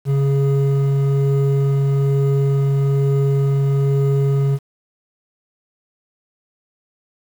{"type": "tone pair together", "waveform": "triangle", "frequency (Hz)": [138.64, 414.8], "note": ["C#3", "G#4"], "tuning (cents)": [1, -2], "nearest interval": "octave + perfect fifth", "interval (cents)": 1897, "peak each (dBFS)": [-12, -21], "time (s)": [0.05, 4.59], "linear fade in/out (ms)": 50, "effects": ["7-bit"]}